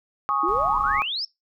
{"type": "chord", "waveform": "sine", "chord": "Ab suspended fourth", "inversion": "none", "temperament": "just", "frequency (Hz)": [830.6, 1107.5, 1245.9], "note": ["Ab5", "Db6", "Eb6"], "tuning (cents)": [0, -2, 2], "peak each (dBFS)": [-29, -23, -24], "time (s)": [0.29, 1.02], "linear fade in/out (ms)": 0}
{"type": "exponential sweep", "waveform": "sine", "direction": "up", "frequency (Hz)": [310, 5510], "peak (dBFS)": -25, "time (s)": [0.43, 1.25], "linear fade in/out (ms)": 5}
{"type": "noise", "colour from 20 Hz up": "brown", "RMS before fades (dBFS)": -38, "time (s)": [0.48, 1], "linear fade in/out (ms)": 0}
{"effects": ["noise-tail reverb RT60 0.2 s tail -23 dB re dry"]}